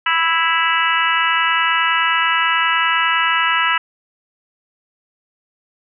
harmonic tone with a mistuned harmonic, 329.6 Hz, E4, in tune, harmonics 3 / 4 / 5 / 6 / 7 / 8 / 9, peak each -21 / -19 / -21 / -21 / -28 / -23 / -23 dBFS, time 0.06-3.78 s, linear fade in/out 5 ms, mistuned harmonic 9, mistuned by -29 cents, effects none

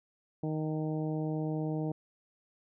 harmonic tone with a mistuned harmonic, 155.56 Hz, D#3, in tune, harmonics 1 / 2 / 3 / 4 / 5 / 6, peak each -33 / -35 / -40 / -43 / -46 / -54 dBFS, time 0.43-1.92 s, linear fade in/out 5 ms, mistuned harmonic 6, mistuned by -35 cents, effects none

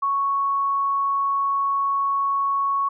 sine tone, 1108.7 Hz, C#6, in tune, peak -19 dBFS, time 0.02-2.89 s, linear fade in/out 10 ms, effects none

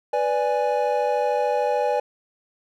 triangle chord, G# diminished, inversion first, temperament equal, 493.9 / 587.3 / 830.6 Hz, B4 / D5 / G#5, 0 / 0 / 0 cents, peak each -22 dBFS, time 0.13-2 s, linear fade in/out 5 ms, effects none

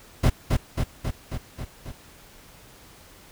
brown noise with echo, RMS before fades -17 dBFS, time 0.23-0.3 s, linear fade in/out 10 ms, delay 270 ms, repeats 6, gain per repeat -3 dB, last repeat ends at 1.92 s, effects pink hiss -50 dBFS RMS until 3.31 s

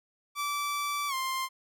sawtooth tone with pitch glide, 1160 to 1051.5 Hz, D6 to C6, -22 to +8 cents, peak -26 dBFS, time 0.35-1.49 s, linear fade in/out 50 ms, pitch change -170 cents, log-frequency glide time 1.08-1.14 s, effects none

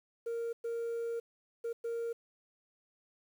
sine tone bursts at uneven times, 464.7 Hz, A#4, 5 cents flat, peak -31 dBFS, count 4, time 0.26-0.53 / 0.64-1.2 / 1.64-1.73 / 1.84-2.13 s, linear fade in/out 10 ms, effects tanh soft clip ceiling -33 dBFS + 10-bit

